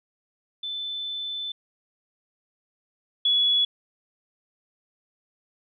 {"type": "tone pair in turn", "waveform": "sine", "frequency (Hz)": [3520, 3390], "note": ["A7", "G#7"], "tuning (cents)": [0, 35], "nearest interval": "minor second", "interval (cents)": 65, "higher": "first", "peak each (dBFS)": [-29, -18], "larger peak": "second", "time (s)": [[0.63, 1.52], [3.25, 3.65]], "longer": "first", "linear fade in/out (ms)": 5, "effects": []}